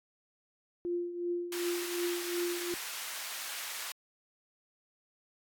sine tone with tremolo, 349.2 Hz, F4, in tune, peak -29 dBFS, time 0.85-2.74 s, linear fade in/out 0 ms, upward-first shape triangle, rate 2.7 Hz, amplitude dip 70%
pink high-pass noise, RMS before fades -40 dBFS, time 1.52-3.92 s, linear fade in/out 2 ms, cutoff 1400 Hz, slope 12 dB/octave
effects AAC 64 kbps

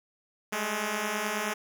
5% pulse beating tone pair, 204.2 / 213.6 Hz, G#3 / G#3, -29 / +49 cents, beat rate 9.4 Hz, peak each -23 / -19 dBFS, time 0.52-1.54 s, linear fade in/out 10 ms, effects none

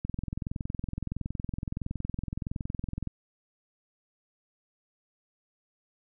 click train, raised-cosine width 5 ms, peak -20 dBFS, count 66, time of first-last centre 0.05-3.073 s, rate 21.5 Hz, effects none

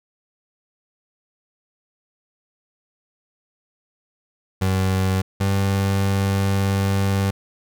30% pulse tone pair in turn, 94.7 / 97.93 Hz, F#2 / G2, +41 / -1 cents, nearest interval minor second, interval 58 cents, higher second, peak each -15 dBFS, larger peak neither, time 4.61-5.22 / 5.4-7.31 s, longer second, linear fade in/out 10 ms, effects none

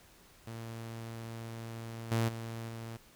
sawtooth tone with level steps, 114.3 Hz, A#2, 34 cents flat, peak -37 / -24 / -35 / -37 dBFS, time 0.47-2.97 s, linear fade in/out 5 ms, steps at 2.11 / 2.28 / 2.68 s, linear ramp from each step 10 ms, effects pink hiss -60 dBFS RMS until 3.15 s

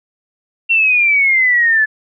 sine exponential sweep, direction down, 2738 to 1716 Hz, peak -9 dBFS, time 0.69-1.86 s, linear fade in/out 20 ms, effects none

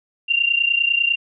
sine tone pair together, 2764 / 2794 Hz, F7 / F7, -19 / 0 cents, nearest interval unison, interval 19 cents, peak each -18 / -19 dBFS, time 0.28-1.16 s, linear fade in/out 20 ms, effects none

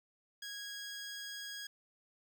15% pulse tone, 1648 Hz, G#6, 14 cents flat, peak -36 dBFS, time 0.42-1.67 s, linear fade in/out 5 ms, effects none

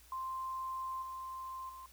sine tone with level steps, 1046.5 Hz, C6, in tune, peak -37 / -41 / -47 dBFS, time 0.12-1.86 s, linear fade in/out 2 ms, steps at 1.02 / 1.69 s, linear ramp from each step 5 ms, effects added 60 Hz sine -62 dBFS peak until 1.92 s + white hiss -62 dBFS RMS until 1.92 s

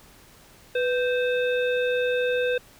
harmonic tone with a mistuned harmonic, 521 Hz, C5, 7 cents flat, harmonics 1 / 3 / 5 / 7, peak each -22 / -30 / -33 / -37 dBFS, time 0.75-2.58 s, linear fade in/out 5 ms, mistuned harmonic 1, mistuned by -86 cents, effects pink hiss -52 dBFS RMS until 2.79 s

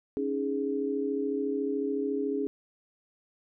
sine chord, C# suspended second, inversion none, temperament equal, 277.2 / 311.1 / 415.3 Hz, C#4 / D#4 / G#4, 0 / 0 / 0 cents, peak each -31 / -36 / -30 dBFS, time 0.17-2.47 s, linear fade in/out 0 ms, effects none

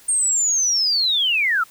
sine linear sweep, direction down, 8740 to 1258 Hz, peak -16 dBFS, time 0.08-1.64 s, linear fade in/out 10 ms, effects white hiss -49 dBFS RMS until 1.7 s

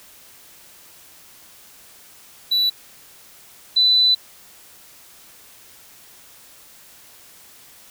triangle / sine tone pair in turn, 3951 / 3992 Hz, B7 / B7, 0 / +18 cents, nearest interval unison, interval 18 cents, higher second, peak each -14 / -12 dBFS, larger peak second, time 2.51-2.7 / 3.76-4.15 s, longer second, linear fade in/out 10 ms, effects white hiss -47 dBFS RMS until 7.9 s

